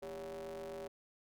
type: ring-modulated tone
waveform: 45% pulse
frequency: 83.1 Hz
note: E2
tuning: 15 cents sharp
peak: -40 dBFS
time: 0.02-0.88 s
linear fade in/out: 10 ms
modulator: 481 Hz
effects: none